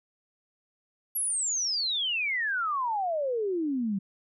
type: exponential sweep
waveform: sine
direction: down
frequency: 11630 to 187.6 Hz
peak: -26 dBFS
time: 1.15-3.99 s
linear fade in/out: 10 ms
effects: none